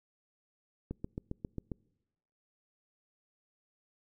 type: click train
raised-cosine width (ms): 3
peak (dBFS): -24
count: 7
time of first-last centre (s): 0.91-1.718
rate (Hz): 7.43
effects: noise-tail reverb RT60 1.0 s tail -26 dB re dry